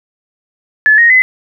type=tone with pitch steps; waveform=sine; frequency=1724 / 1869.2 / 2027 Hz; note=A6 / A#6 / B6; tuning=-36 / +4 / +45 cents; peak=-4 dBFS; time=0.86-1.22 s; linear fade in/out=0 ms; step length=120 ms; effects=none